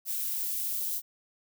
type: noise with high-pass filter sweep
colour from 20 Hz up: violet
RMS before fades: -32 dBFS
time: 0.05-1.02 s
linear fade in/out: 50 ms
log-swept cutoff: 1300 to 3300 Hz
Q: 0.82
effects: none